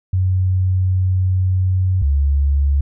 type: tone pair in turn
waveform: sine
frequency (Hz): 92.9 / 70.39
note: F#2 / C#2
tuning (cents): +7 / +27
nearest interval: perfect fourth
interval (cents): 480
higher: first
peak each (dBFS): -13 / -12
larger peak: second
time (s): 0.13-2.02 / 2.02-2.81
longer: first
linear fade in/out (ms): 5
effects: none